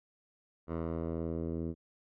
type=tone with low-pass filter sweep; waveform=10% pulse; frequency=82.41 Hz; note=E2; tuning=in tune; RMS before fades=-36 dBFS; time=0.67-1.75 s; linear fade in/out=50 ms; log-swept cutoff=1100 to 330 Hz; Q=1.1; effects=none